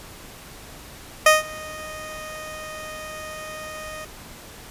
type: tone with ADSR envelope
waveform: 15% pulse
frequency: 620 Hz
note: D#5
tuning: 6 cents flat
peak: -3 dBFS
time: 1.26-4.05 s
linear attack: 4 ms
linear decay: 160 ms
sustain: -24 dB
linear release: 5 ms
effects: pink hiss -42 dBFS RMS until 4.7 s + resampled to 32000 Hz